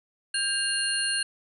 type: tone cluster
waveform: sine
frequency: 1598 / 2802 / 4243 / 9390 Hz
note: G6 / F7 / C8 / D9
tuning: +33 / +5 / +23 / -1 cents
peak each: -30 dBFS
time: 0.34-1.23 s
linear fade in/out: 5 ms
effects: none